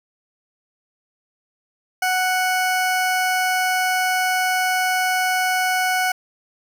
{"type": "tone", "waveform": "20% pulse", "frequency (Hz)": 740, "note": "F#5", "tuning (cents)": 0, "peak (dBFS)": -13, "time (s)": [2.02, 6.12], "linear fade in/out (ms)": 5, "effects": []}